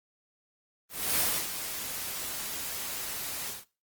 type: noise with ADSR envelope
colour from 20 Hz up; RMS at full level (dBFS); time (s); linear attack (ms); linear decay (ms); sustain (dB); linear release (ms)
white; -25; 0.89-3.65; 300; 270; -11; 170
effects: noise-tail reverb RT60 0.3 s tail -19 dB re dry + Opus 24 kbps